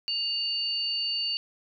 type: tone pair together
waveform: sine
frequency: 2823 / 4528 Hz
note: F7 / C#8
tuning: +18 / +36 cents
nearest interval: minor sixth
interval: 818 cents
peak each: -31 / -28 dBFS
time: 0.08-1.37 s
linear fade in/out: 0 ms
effects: none